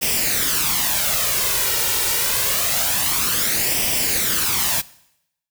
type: noise with flanger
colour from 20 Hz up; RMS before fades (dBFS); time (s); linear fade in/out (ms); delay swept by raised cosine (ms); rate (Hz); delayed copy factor
white; -20; 0.01-4.82; 20; 0.36 to 2.16; 0.26; +0.6
effects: noise-tail reverb RT60 0.8 s tail -20 dB re dry